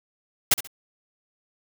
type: noise with echo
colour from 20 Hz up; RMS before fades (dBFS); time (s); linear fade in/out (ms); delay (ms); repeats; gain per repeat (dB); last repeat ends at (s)
white; -17; 0.51-0.54; 5; 67; 2; -12; 0.674
effects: none